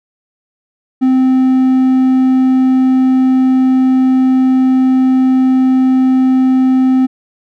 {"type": "tone", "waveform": "triangle", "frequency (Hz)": 259.5, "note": "C4", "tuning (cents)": -14, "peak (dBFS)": -5, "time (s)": [1.01, 7.07], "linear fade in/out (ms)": 20, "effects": []}